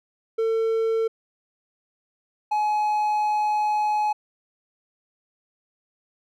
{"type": "tone pair in turn", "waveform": "triangle", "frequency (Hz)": [450, 845.1], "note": ["A4", "G#5"], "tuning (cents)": [39, 30], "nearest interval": "major seventh", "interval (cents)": 1091, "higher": "second", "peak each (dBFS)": -18, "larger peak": "neither", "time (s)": [[0.38, 1.08], [2.51, 4.13]], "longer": "second", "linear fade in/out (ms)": 10, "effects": []}